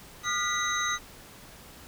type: tone cluster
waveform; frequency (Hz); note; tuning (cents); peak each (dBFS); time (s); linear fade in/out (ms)
sine; 1218 / 1421 / 1966 / 3836 / 6290; D#6 / F6 / B6 / A#7 / G8; -37 / +30 / -8 / +49 / +5; -31 / -34 / -32 / -33 / -34; 0.23-0.99; 50
effects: pink hiss -49 dBFS RMS until 1.87 s